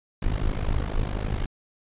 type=noise with amplitude modulation; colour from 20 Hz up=brown; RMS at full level=-22 dBFS; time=0.22-1.46 s; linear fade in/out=5 ms; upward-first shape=sine; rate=51.8 Hz; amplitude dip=90%; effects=resampled to 8000 Hz